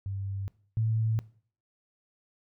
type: tone pair in turn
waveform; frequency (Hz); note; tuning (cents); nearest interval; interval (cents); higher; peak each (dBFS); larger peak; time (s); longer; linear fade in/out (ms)
sine; 98 / 111.14; G2 / A2; 0 / +18; major second; 218; second; -31 / -24; second; 0.06-0.48 / 0.77-1.19; neither; 0
effects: noise-tail reverb RT60 0.5 s tail -20 dB re dry